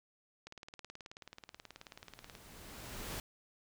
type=click train; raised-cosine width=0.2 ms; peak=-31 dBFS; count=36; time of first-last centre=0.47-2.352 s; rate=18.6 Hz
type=noise with exponential growth; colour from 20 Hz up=pink; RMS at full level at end=-41 dBFS; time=1.22-3.2 s; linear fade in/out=2 ms; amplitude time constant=430 ms
effects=none